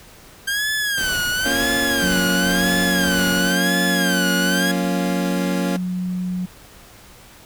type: tone with vibrato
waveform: sawtooth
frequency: 1582 Hz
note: G6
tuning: 15 cents sharp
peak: -16 dBFS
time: 0.47-4.72 s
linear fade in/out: 10 ms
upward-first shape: sine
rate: 0.97 Hz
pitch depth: 150 cents each way
type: noise with tremolo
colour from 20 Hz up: pink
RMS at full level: -29 dBFS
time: 0.97-3.53 s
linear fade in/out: 10 ms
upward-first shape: triangle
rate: 1.9 Hz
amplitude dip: 45%
type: chord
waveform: 25% pulse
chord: Bb minor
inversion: none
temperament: equal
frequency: 233.1 / 277.2 / 349.2 Hz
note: Bb3 / Db4 / F4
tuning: 0 / 0 / 0 cents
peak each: -23 / -20 / -25 dBFS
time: 1.45-5.77 s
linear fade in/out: 10 ms
type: tone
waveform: sine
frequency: 181.9 Hz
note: F#3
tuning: 29 cents flat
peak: -21 dBFS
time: 2.02-6.46 s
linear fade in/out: 10 ms
effects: pink hiss -45 dBFS RMS until 7.45 s